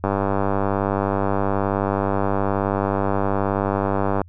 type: click train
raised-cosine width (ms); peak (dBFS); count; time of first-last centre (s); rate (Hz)
1; -7; 414; 0.04-4.216; 98.9
effects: added 87 Hz sine -42 dBFS peak until 4.28 s